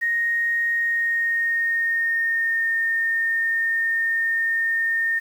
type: tone with pitch glide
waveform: sine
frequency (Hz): 1864.7 to 1827.4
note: A#6 to A#6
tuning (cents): 0 to -35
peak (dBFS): -19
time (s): 0.01-5.2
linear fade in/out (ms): 20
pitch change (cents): -35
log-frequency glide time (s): 0.73-2.74
effects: 8-bit